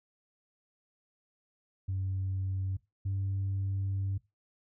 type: tone pair in turn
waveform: sine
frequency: 95.2 / 97.31 Hz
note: F#2 / G2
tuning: +50 / -12 cents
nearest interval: unison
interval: 38 cents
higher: second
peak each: -29 / -28 dBFS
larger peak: second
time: 1.88-2.77 / 3.05-4.18 s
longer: second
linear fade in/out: 10 ms
effects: noise-tail reverb RT60 0.2 s tail -18 dB re dry + tanh soft clip ceiling -27 dBFS